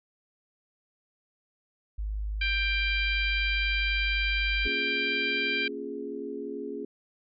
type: tone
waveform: sine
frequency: 51.91 Hz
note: G#1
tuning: in tune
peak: -29 dBFS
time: 1.98-4.68 s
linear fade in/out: 10 ms
type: harmonic tone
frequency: 789 Hz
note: G5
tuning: 11 cents sharp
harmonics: 2 / 3 / 4 / 5 / 6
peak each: -33 / -28 / -34 / -39 / -41 dBFS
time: 2.41-5.68 s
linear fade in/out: 5 ms
type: chord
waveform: sine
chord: Bb minor seventh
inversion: none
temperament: equal with one note detuned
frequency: 234.4 / 277.2 / 349.2 / 415.3 Hz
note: Bb3 / Db4 / F4 / Ab4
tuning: +10 / 0 / 0 / 0 cents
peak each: -42 / -38 / -41 / -36 dBFS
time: 4.65-6.85 s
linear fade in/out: 5 ms
effects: none